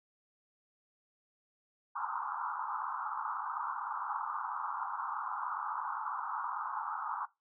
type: band-pass noise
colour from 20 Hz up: pink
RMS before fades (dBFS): -38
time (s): 1.95-7.26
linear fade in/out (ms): 10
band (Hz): 830 to 1400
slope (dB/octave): 96
effects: noise-tail reverb RT60 0.2 s tail -18 dB re dry